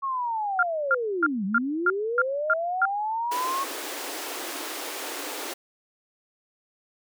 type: linear two-way sweep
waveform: sine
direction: down then up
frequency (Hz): 1108.7 to 185 to 1108.7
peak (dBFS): -25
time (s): 0.02-3.65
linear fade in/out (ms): 20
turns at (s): 1.45
type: tone bursts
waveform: sine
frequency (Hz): 1396.9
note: F6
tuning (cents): 0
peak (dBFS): -17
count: 8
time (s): 0.59-2.854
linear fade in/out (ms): 2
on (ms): 38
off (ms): 280
type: high-pass noise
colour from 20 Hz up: pink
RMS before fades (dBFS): -34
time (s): 3.31-5.54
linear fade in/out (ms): 10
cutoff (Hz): 270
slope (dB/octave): 96
effects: none

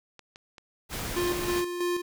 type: clicks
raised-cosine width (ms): 0.2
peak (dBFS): -29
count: 3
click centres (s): 0.193 / 0.359 / 0.582
type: noise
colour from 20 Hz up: pink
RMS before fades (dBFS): -34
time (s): 0.89-1.64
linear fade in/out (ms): 50
type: tone with tremolo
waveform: square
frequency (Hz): 352.2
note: F4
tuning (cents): +15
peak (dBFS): -26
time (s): 1.16-2.02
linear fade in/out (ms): 10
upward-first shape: square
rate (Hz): 3.1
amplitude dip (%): 50
effects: none

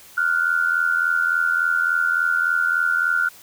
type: tone pair together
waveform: sine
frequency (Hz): 1404 / 1487.5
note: F6 / F#6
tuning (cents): +9 / +9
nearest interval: minor second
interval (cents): 100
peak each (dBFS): -19 / -21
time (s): 0.17-3.29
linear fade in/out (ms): 10
effects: white hiss -46 dBFS RMS until 3.42 s

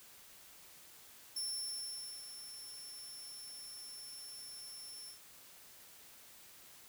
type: tone with ADSR envelope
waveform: 25% pulse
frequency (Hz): 5390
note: E8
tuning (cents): +38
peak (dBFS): -32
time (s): 1.36-5.2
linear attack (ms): 6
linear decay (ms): 850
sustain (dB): -11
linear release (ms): 120
effects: white hiss -58 dBFS RMS until 6.88 s

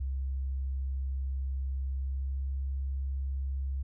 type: tone with pitch glide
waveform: sine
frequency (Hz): 66.7 to 67.48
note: C2 to C#2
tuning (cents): +34 to -46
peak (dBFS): -30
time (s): 0-3.83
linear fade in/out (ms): 10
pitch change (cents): +20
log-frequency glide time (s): 1.95-2.48
effects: none

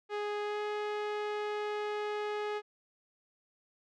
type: tone with pitch glide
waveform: sawtooth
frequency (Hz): 415.3 to 418.9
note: G#4 to G#4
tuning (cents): 0 to +15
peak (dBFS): -29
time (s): 0.09-2.62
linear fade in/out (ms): 50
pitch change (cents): +15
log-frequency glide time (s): 0.43-0.6
effects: low-pass 3000 Hz 12 dB/octave

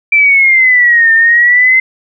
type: exponential two-way sweep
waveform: sine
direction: down then up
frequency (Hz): 2349 to 1800 to 2072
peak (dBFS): -4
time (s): 0.12-1.8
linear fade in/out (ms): 5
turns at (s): 1.13
effects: none

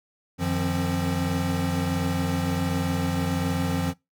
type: tone cluster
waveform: square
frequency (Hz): 90.6 / 152.4 / 173.8 / 264.7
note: F#2 / D#3 / F3 / C4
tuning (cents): -36 / -36 / -8 / +20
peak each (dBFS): -30 / -32 / -28 / -30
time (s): 0.38-3.94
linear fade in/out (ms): 50
effects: noise-tail reverb RT60 0.2 s tail -22 dB re dry

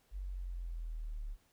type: linear sweep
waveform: sine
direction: down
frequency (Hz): 48.15 to 35.65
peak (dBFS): -38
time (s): 0.11-1.37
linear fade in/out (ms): 50
effects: pink hiss -72 dBFS RMS until 1.52 s

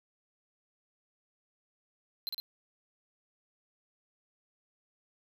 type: tone with echo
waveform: square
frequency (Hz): 4100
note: C8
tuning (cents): -36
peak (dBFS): -33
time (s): 2.27-2.29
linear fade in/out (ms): 0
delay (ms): 55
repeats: 2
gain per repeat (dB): -2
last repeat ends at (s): 2.4
effects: none

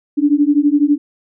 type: beating tone pair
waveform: sine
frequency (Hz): 285.3 / 297.3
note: C#4 / D4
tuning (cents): +50 / +21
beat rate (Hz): 12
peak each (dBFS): -13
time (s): 0.17-0.98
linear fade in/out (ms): 20
effects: none

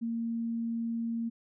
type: tone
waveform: sine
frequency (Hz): 230.5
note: A#3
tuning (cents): -19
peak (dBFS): -30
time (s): 0.01-1.3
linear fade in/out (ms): 20
effects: none

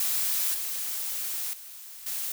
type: noise with level steps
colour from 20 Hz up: blue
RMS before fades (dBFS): -27 / -32 / -44 / -32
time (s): 0-2.32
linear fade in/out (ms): 2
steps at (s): 0.54 / 1.53 / 2.06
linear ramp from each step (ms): 5
effects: none

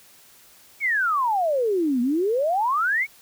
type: exponential two-way sweep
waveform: sine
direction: down then up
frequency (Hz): 2298 to 234 to 2298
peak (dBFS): -19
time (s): 0.8-3.07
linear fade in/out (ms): 50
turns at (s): 2.01
effects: white hiss -52 dBFS RMS until 3.21 s

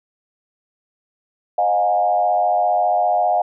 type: tone with frequency modulation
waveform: sine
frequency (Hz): 718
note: F5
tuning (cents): +48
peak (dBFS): -14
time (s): 1.58-3.42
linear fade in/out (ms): 5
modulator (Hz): 94.9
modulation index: 0.98
effects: none

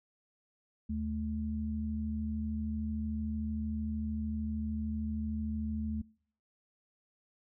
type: tone pair together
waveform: sine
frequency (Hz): 76.8 / 217.2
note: D#2 / A3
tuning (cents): -22 / -22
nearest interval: octave + tritone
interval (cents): 1800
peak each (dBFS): -36 / -34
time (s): 0.89-6.02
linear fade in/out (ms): 10
effects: noise-tail reverb RT60 0.6 s tail -25 dB re dry

